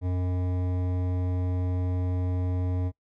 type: tone with hard clipping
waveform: sine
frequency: 90.6 Hz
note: F#2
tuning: 36 cents flat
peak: -27 dBFS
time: 0.01-2.92 s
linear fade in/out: 50 ms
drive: 14 dB
effects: noise-tail reverb RT60 0.1 s tail -20 dB re dry